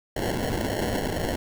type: noise with sample-and-hold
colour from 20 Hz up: violet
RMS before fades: -27 dBFS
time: 0.16-1.36 s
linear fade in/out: 5 ms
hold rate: 1225 Hz
effects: none